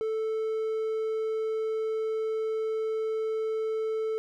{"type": "tone", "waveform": "triangle", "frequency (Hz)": 440, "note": "A4", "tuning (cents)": 0, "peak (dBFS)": -25, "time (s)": [0.01, 4.18], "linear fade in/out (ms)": 0, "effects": []}